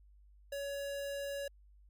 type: tone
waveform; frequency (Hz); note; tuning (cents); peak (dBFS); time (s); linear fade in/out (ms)
square; 562; C#5; +24; -38; 0.52-1.48; 5
effects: added 50 Hz sine -58 dBFS peak until 1.89 s + MP3 96 kbps